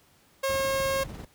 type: tone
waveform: sawtooth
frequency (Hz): 540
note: C#5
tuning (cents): -45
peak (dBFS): -21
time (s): 0.43-1.04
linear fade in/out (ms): 10
type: noise with tremolo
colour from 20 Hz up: brown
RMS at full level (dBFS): -33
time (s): 0.49-1.25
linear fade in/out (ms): 5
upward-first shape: triangle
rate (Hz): 20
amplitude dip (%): 55
effects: pink hiss -61 dBFS RMS until 1.34 s + high-pass 60 Hz 12 dB/octave

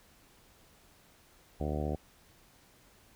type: harmonic tone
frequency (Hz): 74.9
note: D2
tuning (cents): +35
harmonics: 1 / 2 / 3 / 4 / 5 / 6 / 7 / 8 / 9 / 10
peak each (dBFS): -35 / -38 / -40 / -41 / -42 / -43 / -43 / -44 / -45 / -45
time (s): 1.6-1.96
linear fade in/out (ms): 5
effects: pink hiss -62 dBFS RMS until 3.15 s

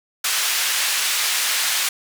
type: band-pass noise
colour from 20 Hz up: pink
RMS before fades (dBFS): -21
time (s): 0.24-1.89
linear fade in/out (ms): 5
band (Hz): 1800 to 14000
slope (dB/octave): 12
effects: none

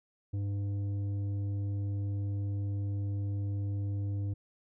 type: tone with tanh clipping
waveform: triangle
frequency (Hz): 100.3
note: G2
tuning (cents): +40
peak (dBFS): -32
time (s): 0.33-4.34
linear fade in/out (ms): 10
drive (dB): 12
effects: none

